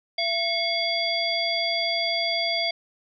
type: harmonic tone with a mistuned harmonic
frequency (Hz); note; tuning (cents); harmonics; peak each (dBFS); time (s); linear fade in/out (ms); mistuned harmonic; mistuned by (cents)
676; E5; +43; 1 / 3 / 5 / 7; -28 / -28 / -28 / -28; 0.18-2.71; 5; 3; +120
effects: none